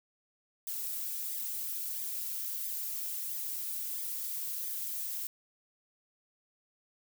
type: noise with flanger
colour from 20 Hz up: violet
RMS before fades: -37 dBFS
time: 0.67-5.27 s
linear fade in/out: 2 ms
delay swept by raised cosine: 0.7 to 5.8 ms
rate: 1.5 Hz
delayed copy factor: -0.8
effects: none